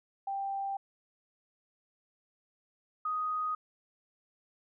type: tone pair in turn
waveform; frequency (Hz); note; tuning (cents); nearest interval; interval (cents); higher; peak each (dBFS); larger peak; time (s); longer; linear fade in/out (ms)
sine; 787 / 1247.6; G5 / D#6; +7 / +4; minor sixth; 797; second; -32 / -30; second; 0.27-0.77 / 3.05-3.55; neither; 5
effects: none